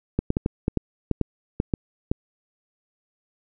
clicks, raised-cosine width 3 ms, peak -8 dBFS, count 11, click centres 0.19 / 0.304 / 0.369 / 0.461 / 0.681 / 0.773 / 1.113 / 1.213 / 1.601 / 1.738 / 2.115 s, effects none

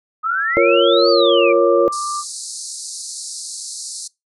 sine exponential two-way sweep, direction up then down, 1244.5 to 4679 to 2273 Hz, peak -18 dBFS, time 0.23-1.53 s, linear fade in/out 20 ms, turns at 1.1 s
sine tone with pitch glide, 1349 to 1181.2 Hz, E6 to D6, +40 to +10 cents, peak -21 dBFS, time 0.24-2.24 s, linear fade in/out 50 ms, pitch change -230 cents, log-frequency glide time 0.89-1.27 s
sine chord, Bb minor, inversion second, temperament equal, 349.2 / 466.2 / 554.4 Hz, F4 / Bb4 / Db5, 0 / 0 / 0 cents, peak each -16 / -15 / -14 dBFS, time 0.57-1.88 s, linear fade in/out 0 ms
white band-pass noise, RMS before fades -30 dBFS, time 1.92-4.08 s, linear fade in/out 10 ms, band 4100 to 10000 Hz, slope 96 dB/octave
effects noise-tail reverb RT60 0.2 s tail -23 dB re dry

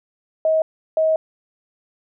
sine tone bursts at uneven times, 635 Hz, D#5, 35 cents sharp, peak -14 dBFS, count 2, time 0.45-0.62 / 0.97-1.16 s, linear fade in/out 2 ms, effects none

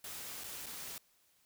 white noise with dropouts, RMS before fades -45 dBFS, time 0.04-0.98 s, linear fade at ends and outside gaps 2 ms, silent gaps 0.437-0.441 / 0.661-0.665 s, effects white hiss -71 dBFS RMS until 1.45 s

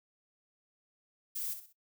violet noise with echo, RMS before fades -37 dBFS, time 1.35-1.54 s, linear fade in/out 10 ms, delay 63 ms, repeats 3, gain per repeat -9 dB, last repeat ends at 1.729 s, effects noise-tail reverb RT60 0.1 s tail -19 dB re dry

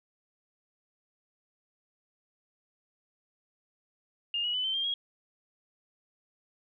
sine tone with pitch steps, 2824 / 2912 / 3002 / 3096 / 3192 / 3291 Hz, F7 / F#7 / F#7 / G7 / G7 / G#7, +19 / -28 / +24 / -22 / +31 / -16 cents, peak -28 dBFS, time 4.34-4.94 s, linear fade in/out 2 ms, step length 100 ms, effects none

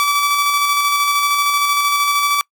sawtooth tone with tremolo, 1153 Hz, D6, 32 cents flat, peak -9 dBFS, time 0-2.41 s, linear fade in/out 0 ms, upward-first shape square, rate 13 Hz, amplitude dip 25%, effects noise-tail reverb RT60 0.1 s tail -25 dB re dry

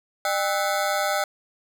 25% pulse ring-modulated tone, 698.5 Hz, F5, in tune, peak -15 dBFS, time 0.25-1.24 s, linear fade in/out 2 ms, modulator 95.5 Hz, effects none

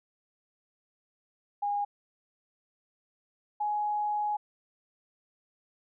sine tone pair in turn, 817 / 836.6 Hz, G#5 / G#5, -29 / +12 cents, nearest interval unison, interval 41 cents, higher second, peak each -27 dBFS, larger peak neither, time 1.62-1.85 / 3.6-4.37 s, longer second, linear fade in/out 10 ms, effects none

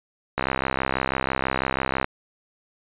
click train, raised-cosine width 0.5 ms, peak -7 dBFS, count 111, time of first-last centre 0.38-2.044 s, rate 66.1 Hz, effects resampled to 8000 Hz

